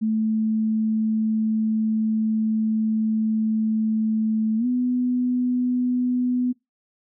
sine tone with pitch glide, 219 to 248.7 Hz, A3 to B3, -8 to +12 cents, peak -19 dBFS, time 0.01-6.53 s, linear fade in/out 20 ms, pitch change +220 cents, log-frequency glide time 4.57-4.66 s, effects noise-tail reverb RT60 0.2 s tail -23 dB re dry

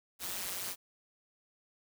white noise with amplitude modulation, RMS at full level -35 dBFS, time 0.19-0.76 s, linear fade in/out 50 ms, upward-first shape sine, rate 185 Hz, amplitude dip 85%, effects none

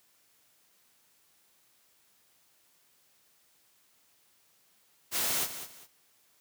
white noise with echo, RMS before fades -30 dBFS, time 5.11-5.48 s, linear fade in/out 50 ms, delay 200 ms, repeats 2, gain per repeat -11 dB, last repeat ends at 5.88 s, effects white hiss -67 dBFS RMS until 6.4 s + high-pass 80 Hz 12 dB/octave

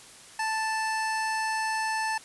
25% pulse tone, 880 Hz, A5, in tune, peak -23 dBFS, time 0.39-2.18 s, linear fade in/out 5 ms, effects white hiss -49 dBFS RMS until 2.24 s + resampled to 24000 Hz

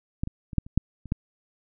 clicks, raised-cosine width 5 ms, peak -14 / -20 / -25 / -8 / -30 / -7 / -28 / -12 dBFS, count 8, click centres 0.235 / 0.274 / 0.532 / 0.583 / 0.665 / 0.776 / 1.057 / 1.121 s, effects none

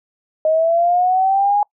sine linear sweep, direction up, 622.3 to 830.6 Hz, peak -12 dBFS, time 0.45-1.63 s, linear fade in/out 2 ms, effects noise-tail reverb RT60 0.1 s tail -26 dB re dry

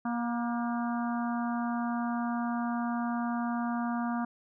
harmonic tone with a mistuned harmonic, 237.3 Hz, A#3, 31 cents sharp, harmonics 1 / 3 / 4 / 5 / 6 / 7, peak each -30 / -37 / -40 / -40 / -43 / -48 dBFS, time 0.05-4.25 s, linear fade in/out 5 ms, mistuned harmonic 7, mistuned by -50 cents, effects none

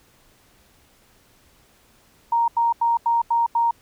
sine tone bursts, 932.3 Hz, A#5, in tune, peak -16 dBFS, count 6, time 2.32-3.71 s, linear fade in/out 5 ms, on 160 ms, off 86 ms, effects pink hiss -57 dBFS RMS until 3.81 s

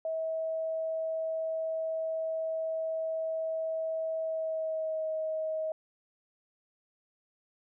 sine tone with pitch glide, 644 to 632.2 Hz, E5 to D#5, -41 to +27 cents, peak -30 dBFS, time 0.05-5.72 s, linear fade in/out 2 ms, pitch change -32 cents, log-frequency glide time 4.22-5.08 s, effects none

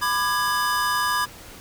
square chord, G# diminished, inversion first, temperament just, 996.7 / 1196.1 / 1661.2 Hz, B5 / D6 / G#6, +16 / +31 / 0 cents, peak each -26 dBFS, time 0.01-1.26 s, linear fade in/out 20 ms, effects pink hiss -43 dBFS RMS until 1.6 s

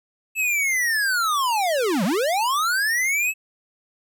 square linear two-way sweep, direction down then up, 2637 to 164.9 to 2637 Hz, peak -20 dBFS, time 0.35-3.34 s, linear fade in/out 50 ms, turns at 2.04 s, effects none

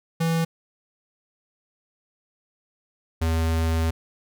square tone pair in turn, 164.7 / 81.45 Hz, E3 / E2, -1 / -20 cents, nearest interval octave, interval 1219 cents, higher first, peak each -21 dBFS, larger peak neither, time 0.2-0.45 / 3.21-3.91 s, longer second, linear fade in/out 10 ms, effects none

